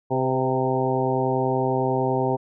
harmonic tone with a mistuned harmonic, 130.81 Hz, C3, in tune, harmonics 1 / 2 / 3 / 4 / 5 / 6 / 7, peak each -27 / -28 / -25 / -28 / -30 / -28 / -29 dBFS, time 0.1-2.37 s, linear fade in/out 20 ms, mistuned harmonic 4, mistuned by -32 cents, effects none

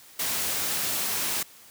white noise, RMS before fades -28 dBFS, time 0.19-1.43 s, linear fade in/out 5 ms, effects white hiss -51 dBFS RMS until 1.7 s + high-pass 80 Hz 12 dB/octave

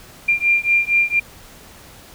sine beating tone pair, 2386 / 2390.3 Hz, D7 / D7, +27 / +30 cents, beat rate 4.3 Hz, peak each -17 dBFS, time 0.28-1.2 s, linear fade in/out 10 ms, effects pink hiss -43 dBFS RMS until 2.14 s

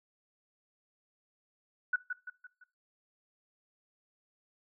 sine tone with echo, 1480 Hz, F#6, in tune, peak -25 dBFS, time 1.93-1.96 s, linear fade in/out 5 ms, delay 170 ms, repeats 4, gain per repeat -7 dB, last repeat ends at 2.64 s, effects noise-tail reverb RT60 0.3 s tail -20 dB re dry

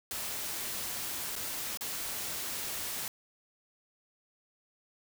white noise with dropouts, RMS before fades -37 dBFS, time 0.11-3.08 s, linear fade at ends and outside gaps 1 ms, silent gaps 1.355-1.362 / 1.773-1.809 s, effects none

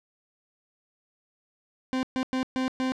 40% pulse tone bursts at uneven times, 259.1 Hz, C4, 17 cents flat, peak -24 dBFS, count 5, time 1.93-2.03 / 2.16-2.23 / 2.33-2.43 / 2.56-2.68 / 2.8-2.92 s, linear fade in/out 0 ms, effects low-pass 5000 Hz 12 dB/octave

